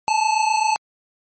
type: tone pair together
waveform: square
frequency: 857 / 884.7 Hz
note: A5 / A5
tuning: -46 / +9 cents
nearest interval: minor second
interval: 55 cents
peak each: -20 dBFS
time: 0.08-0.76 s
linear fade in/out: 0 ms
effects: MP3 32 kbps